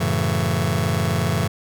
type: chord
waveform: sawtooth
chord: F# minor seventh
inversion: none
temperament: just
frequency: 92.5 / 111 / 138.75 / 166.5 Hz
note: F#2 / A2 / C#3 / E3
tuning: 0 / +16 / +2 / +18 cents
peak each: -20 dBFS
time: 0-1.48 s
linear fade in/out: 10 ms
effects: none